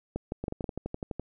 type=two click trains; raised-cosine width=2 ms; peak=-20 / -18 dBFS; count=10 / 4; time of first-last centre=0.44-1.196 / 0.16-0.642 s; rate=11.9 / 6.22 Hz; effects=none